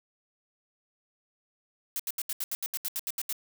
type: noise bursts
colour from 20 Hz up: blue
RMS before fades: -32 dBFS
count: 13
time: 1.96-3.327 s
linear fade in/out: 0 ms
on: 35 ms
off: 76 ms
effects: none